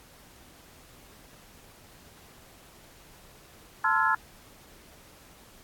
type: tone cluster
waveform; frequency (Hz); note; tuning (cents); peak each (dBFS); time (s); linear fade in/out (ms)
sine; 886 / 1041 / 1330 / 1409 / 1688; A5 / C6 / E6 / F6 / G#6; +12 / -9 / +15 / +15 / +28; -28; 3.84-4.15; 5
effects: pink hiss -54 dBFS RMS until 5.63 s + AAC 64 kbps